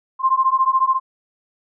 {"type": "beating tone pair", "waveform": "sine", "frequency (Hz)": [1046.5, 1060.5], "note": ["C6", "C6"], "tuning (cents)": [0, 23], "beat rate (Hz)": 14, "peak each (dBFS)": -17, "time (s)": [0.19, 1], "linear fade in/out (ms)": 50, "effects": []}